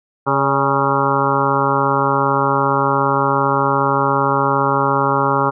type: harmonic tone with a mistuned harmonic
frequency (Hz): 137.4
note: C#3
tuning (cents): -15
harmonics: 1 / 2 / 3 / 4 / 6 / 7 / 8 / 9 / 10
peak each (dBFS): -23 / -24 / -22 / -23 / -21 / -21 / -21 / -22 / -23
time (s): 0.26-5.51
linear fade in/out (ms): 20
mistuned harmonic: 4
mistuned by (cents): +42
effects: none